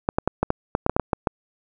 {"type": "clicks", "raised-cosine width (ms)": 1, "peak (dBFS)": -5, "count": 12, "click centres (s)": [0.089, 0.185, 0.276, 0.43, 0.504, 0.751, 0.864, 0.896, 0.965, 0.997, 1.132, 1.272], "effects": []}